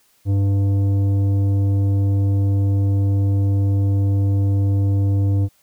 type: tone with tanh clipping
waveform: sine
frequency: 99 Hz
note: G2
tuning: 18 cents sharp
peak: -16 dBFS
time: 0.25-5.49 s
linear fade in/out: 50 ms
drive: 10 dB
effects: white hiss -59 dBFS RMS until 5.62 s